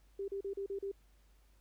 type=tone bursts; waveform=sine; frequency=394.9 Hz; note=G4; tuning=13 cents sharp; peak=-36 dBFS; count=6; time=0.19-0.916 s; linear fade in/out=5 ms; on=91 ms; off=36 ms; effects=added 50 Hz sine -63 dBFS peak until 1.6 s + pink hiss -73 dBFS RMS until 1.6 s